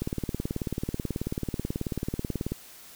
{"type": "click train", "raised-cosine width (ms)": 3, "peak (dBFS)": -16, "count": 47, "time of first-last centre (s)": [0.02, 2.52], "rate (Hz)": 18.4, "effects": ["white hiss -49 dBFS RMS until 2.95 s"]}